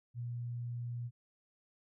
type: tone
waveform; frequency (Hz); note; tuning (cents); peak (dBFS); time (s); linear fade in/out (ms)
sine; 120; B2; -49; -37; 0.14-1.11; 50
effects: none